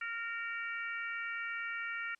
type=harmonic tone with a mistuned harmonic; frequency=460.6 Hz; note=A#4; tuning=21 cents flat; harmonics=3 / 4 / 5 / 6; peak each=-40 / -41 / -42 / -49 dBFS; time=0.01-2.15 s; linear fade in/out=5 ms; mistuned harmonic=3; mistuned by=+16 cents; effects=white hiss -75 dBFS RMS until 2.19 s + low-pass 7000 Hz 12 dB/octave